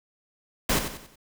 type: noise with echo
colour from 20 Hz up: pink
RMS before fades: -23 dBFS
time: 0.69-0.79 s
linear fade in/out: 5 ms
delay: 92 ms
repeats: 4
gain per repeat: -8 dB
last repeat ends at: 1.158 s
effects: none